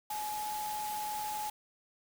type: tone in noise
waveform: sine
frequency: 846 Hz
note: G#5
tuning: 32 cents sharp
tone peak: -35 dBFS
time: 0.1-1.5 s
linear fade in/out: 5 ms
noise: white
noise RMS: -43 dBFS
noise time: 0.1-1.5 s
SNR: +5 dB
effects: none